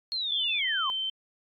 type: linear sweep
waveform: sine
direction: down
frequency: 4303 to 987.8 Hz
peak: -28 dBFS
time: 0.12-0.9 s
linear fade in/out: 0 ms
type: tone with pitch glide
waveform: sine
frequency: 3517 to 3097 Hz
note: A7 to G7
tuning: -1 to -22 cents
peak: -28 dBFS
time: 0.3-1.1 s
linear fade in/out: 5 ms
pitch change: -221 cents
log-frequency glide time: 0.58-0.63 s
effects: AAC 64 kbps